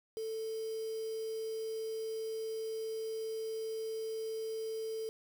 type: tone with quantisation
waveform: sine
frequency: 443.8 Hz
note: A4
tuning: 15 cents sharp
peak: -36 dBFS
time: 0.17-5.09 s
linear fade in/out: 0 ms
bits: 8
effects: none